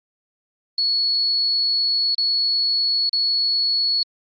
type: tone with dropouts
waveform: sine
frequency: 4384 Hz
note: C#8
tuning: 20 cents flat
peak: -17 dBFS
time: 0.78-4.03 s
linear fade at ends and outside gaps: 2 ms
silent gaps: 2.147-2.181 / 3.093-3.13 s
effects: Opus 24 kbps